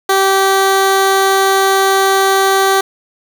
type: tone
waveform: 15% pulse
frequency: 387.6 Hz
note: G4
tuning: 20 cents flat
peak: -3 dBFS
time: 0.09-2.81 s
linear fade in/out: 5 ms
effects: 7-bit